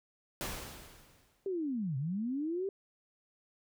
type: noise with exponential decay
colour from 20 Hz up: pink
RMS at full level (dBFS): -36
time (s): 0.41-1.47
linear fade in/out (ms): 0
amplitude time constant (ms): 230
type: linear two-way sweep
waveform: sine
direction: down then up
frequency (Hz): 400.2 to 126.4 to 400.2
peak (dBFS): -32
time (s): 1.46-2.69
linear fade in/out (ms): 2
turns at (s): 1.97
effects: none